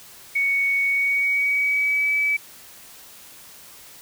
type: tone with pitch glide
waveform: sine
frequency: 2227 to 2294 Hz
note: C#7 to D7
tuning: +7 to -41 cents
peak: -18 dBFS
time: 0.35-2.37 s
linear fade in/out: 10 ms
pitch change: +52 cents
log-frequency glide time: 0.86-2.13 s
effects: white hiss -45 dBFS RMS until 4.01 s